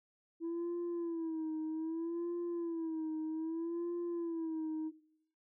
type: tone with vibrato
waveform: sine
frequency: 329.6 Hz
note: E4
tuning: in tune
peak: -33 dBFS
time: 0.4-4.92 s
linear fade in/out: 50 ms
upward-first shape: sine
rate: 0.63 Hz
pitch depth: 85 cents each way
effects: noise-tail reverb RT60 0.8 s tail -19 dB re dry + tanh soft clip ceiling -34 dBFS